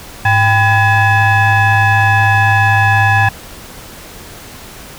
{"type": "tone with frequency modulation", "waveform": "sine", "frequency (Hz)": 791, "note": "G5", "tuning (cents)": 15, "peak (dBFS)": -6, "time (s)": [0.25, 3.29], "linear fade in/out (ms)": 5, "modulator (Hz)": 896, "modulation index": 1.5, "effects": ["tanh soft clip ceiling -4 dBFS", "pink hiss -33 dBFS RMS until 4.98 s"]}